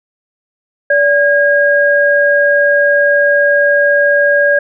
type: tone pair together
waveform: sine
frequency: 576.3 / 1631 Hz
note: D5 / G#6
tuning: -33 / -32 cents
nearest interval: octave + tritone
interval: 1801 cents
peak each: -10 dBFS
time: 0.9-4.59 s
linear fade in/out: 5 ms
effects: none